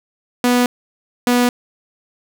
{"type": "tone pair in turn", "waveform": "sawtooth", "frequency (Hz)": [245.7, 244.7], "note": ["B3", "B3"], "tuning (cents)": [-9, -16], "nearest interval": "unison", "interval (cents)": 7, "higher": "first", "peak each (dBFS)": -8, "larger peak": "neither", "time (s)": [[0.44, 0.66], [1.27, 1.49]], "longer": "neither", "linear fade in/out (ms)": 2, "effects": []}